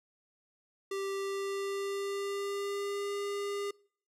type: tone with pitch glide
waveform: square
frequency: 392 to 404 Hz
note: G4 to G#4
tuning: 0 to -48 cents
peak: -34 dBFS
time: 0.91-3.71 s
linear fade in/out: 5 ms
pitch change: +52 cents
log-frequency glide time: 1.11-3.14 s
effects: noise-tail reverb RT60 0.5 s tail -24 dB re dry + low-pass 11000 Hz 12 dB/octave